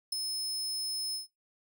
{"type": "tone with ADSR envelope", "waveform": "sawtooth", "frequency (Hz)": 5200, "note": "E8", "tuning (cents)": -24, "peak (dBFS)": -24, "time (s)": [0.12, 1.27], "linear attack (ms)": 7, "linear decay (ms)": 7, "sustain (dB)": -7, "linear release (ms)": 130, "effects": ["noise-tail reverb RT60 0.2 s tail -18 dB re dry"]}